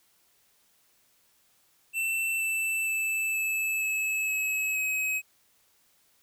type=tone with pitch steps; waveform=square; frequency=2677 / 2655 / 2634 / 2613 / 2592 / 2571 / 2550 Hz; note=E7 / E7 / E7 / E7 / E7 / E7 / D#7; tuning=+26 / +12 / -2 / -16 / -30 / -44 / +42 cents; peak=-27 dBFS; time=1.93-5.22 s; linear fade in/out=50 ms; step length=470 ms; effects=white hiss -66 dBFS RMS until 6.22 s